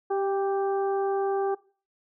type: harmonic tone with a mistuned harmonic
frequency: 391.3 Hz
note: G4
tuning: 3 cents flat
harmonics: 1 / 2 / 3 / 4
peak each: -25 / -29 / -38 / -44 dBFS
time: 0.1-1.55 s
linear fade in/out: 10 ms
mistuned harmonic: 2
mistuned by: +20 cents
effects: noise-tail reverb RT60 0.4 s tail -21 dB re dry